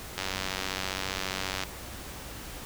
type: click train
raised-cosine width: 0.2 ms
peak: -13 dBFS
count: 139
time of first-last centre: 0.18-1.636 s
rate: 94.8 Hz
effects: added 60 Hz sine -47 dBFS peak until 2.65 s + pink hiss -42 dBFS RMS until 2.65 s